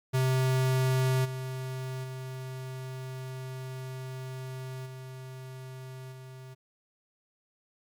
square tone with level steps, 130.2 Hz, C3, 8 cents flat, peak -24 / -34 / -37 / -41 / -44 dBFS, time 0.13-6.55 s, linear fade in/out 20 ms, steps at 1.24 / 2.03 / 4.85 / 6.11 s, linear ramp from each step 20 ms, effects MP3 96 kbps

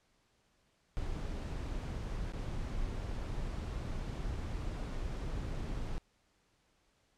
brown noise with dropouts, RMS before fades -38 dBFS, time 0.97-5.98 s, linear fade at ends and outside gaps 0 ms, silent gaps 2.322-2.335 s, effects pink hiss -73 dBFS RMS until 7.17 s + low-pass 8000 Hz 12 dB/octave

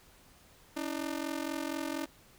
sawtooth ring-modulated tone, 301.2 Hz, D4, 44 cents sharp, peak -27 dBFS, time 0.76-2.06 s, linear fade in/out 10 ms, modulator 22.1 Hz, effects pink hiss -60 dBFS RMS until 2.38 s

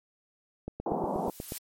click train, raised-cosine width 2 ms, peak -22 dBFS, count 8, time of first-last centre 0.68-1.521 s, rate 8.32 Hz
white band-pass noise, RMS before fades -31 dBFS, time 0.86-1.3 s, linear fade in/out 2 ms, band 160 to 910 Hz, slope 48 dB/octave
blue noise with exponential growth, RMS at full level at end -36 dBFS, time 0.89-1.58 s, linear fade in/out 1 ms, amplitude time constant 150 ms
effects MP3 64 kbps

